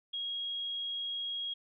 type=tone; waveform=sine; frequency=3287 Hz; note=G#7; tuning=19 cents flat; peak=-34 dBFS; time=0.13-1.54 s; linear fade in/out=10 ms; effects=none